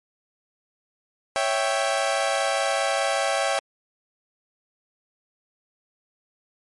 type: chord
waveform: sawtooth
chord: C# diminished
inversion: none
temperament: equal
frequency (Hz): 554.4 / 659.3 / 784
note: C#5 / E5 / G5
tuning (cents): 0 / 0 / 0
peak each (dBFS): -22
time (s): 1.36-3.59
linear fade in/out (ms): 0
effects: MP3 48 kbps